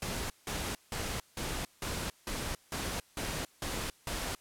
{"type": "noise bursts", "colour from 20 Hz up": "pink", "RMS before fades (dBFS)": -36, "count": 10, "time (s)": [0.02, 4.35], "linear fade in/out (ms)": 2, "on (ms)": 280, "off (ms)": 170, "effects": ["white hiss -63 dBFS RMS until 4.4 s", "low-pass 12000 Hz 12 dB/octave"]}